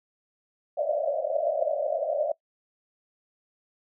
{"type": "band-pass noise", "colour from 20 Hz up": "pink", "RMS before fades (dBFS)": -27, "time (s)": [0.77, 2.32], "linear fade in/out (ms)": 5, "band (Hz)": [560, 660], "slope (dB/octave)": 96, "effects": ["noise-tail reverb RT60 0.1 s tail -21 dB re dry"]}